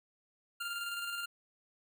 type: tone with tremolo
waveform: 25% pulse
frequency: 1396.9 Hz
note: F6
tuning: in tune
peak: -32 dBFS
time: 0.6-1.26 s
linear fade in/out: 10 ms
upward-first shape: square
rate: 19 Hz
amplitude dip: 30%
effects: none